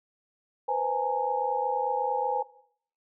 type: tone cluster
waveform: sine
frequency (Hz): 489.5 / 518 / 831 / 916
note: B4 / C5 / G#5 / A#5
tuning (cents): -15 / -17 / +1 / -31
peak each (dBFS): -34 / -32 / -27 / -33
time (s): 0.68-2.43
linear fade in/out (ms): 10
effects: noise-tail reverb RT60 0.6 s tail -18 dB re dry